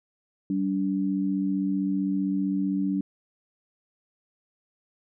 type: tone pair together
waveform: sine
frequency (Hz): 192.4 / 287.9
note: G3 / D4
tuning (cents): -32 / -34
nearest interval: perfect fifth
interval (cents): 698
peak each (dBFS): -26 / -26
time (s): 0.5-3.01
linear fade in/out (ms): 2
effects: none